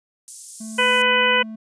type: high-pass noise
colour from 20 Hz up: pink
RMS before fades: -35 dBFS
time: 0.28-1.02 s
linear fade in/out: 0 ms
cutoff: 7000 Hz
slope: 24 dB/octave
type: tone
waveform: triangle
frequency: 220 Hz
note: A3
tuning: in tune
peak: -29 dBFS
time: 0.6-1.56 s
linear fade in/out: 10 ms
type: harmonic tone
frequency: 498.9 Hz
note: B4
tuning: 17 cents sharp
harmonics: 1 / 2 / 3 / 4 / 5 / 6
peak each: -22 / -22 / -22 / -22 / -22 / -22 dBFS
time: 0.78-1.43 s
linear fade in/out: 10 ms
effects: resampled to 22050 Hz